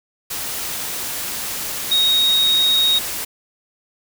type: tone in noise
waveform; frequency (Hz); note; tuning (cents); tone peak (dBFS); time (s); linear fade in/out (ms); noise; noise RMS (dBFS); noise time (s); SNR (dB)
sine; 3758; A#7; +13; -13; 1.91-2.99; 10; white; -26; 0.3-3.25; +10
effects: none